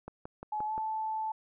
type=click train; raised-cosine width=1 ms; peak=-27 dBFS; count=5; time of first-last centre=0.08-0.779 s; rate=5.72 Hz
type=tone with pitch glide; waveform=sine; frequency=851 to 874.9 Hz; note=G#5 to A5; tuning=+42 to -10 cents; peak=-31 dBFS; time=0.52-1.32 s; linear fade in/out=5 ms; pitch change=+48 cents; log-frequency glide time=0.65-0.74 s
effects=none